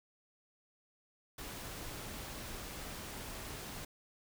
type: noise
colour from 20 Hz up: pink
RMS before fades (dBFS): -45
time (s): 1.38-3.85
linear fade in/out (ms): 5
effects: none